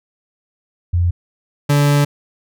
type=tone pair in turn; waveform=sine / 40% pulse; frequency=87.31 / 144.48 Hz; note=F2 / D3; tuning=0 / -28 cents; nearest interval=major sixth; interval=872 cents; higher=second; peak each=-12 / -10 dBFS; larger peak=second; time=0.93-1.11 / 1.69-2.05 s; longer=second; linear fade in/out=10 ms; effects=none